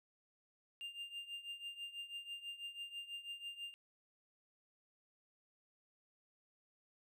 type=tone with tremolo; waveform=triangle; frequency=2800 Hz; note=F7; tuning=4 cents sharp; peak=-40 dBFS; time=0.81-3.74 s; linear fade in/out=0 ms; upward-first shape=triangle; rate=6.1 Hz; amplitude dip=85%; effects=none